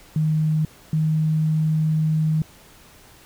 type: tone pair in turn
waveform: sine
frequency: 155.56 / 156.46 Hz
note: D#3 / D#3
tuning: 0 / +10 cents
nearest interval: unison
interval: 10 cents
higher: second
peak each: -17 dBFS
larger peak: neither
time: 0.16-0.65 / 0.93-2.42 s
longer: second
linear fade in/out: 2 ms
effects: pink hiss -49 dBFS RMS until 3.25 s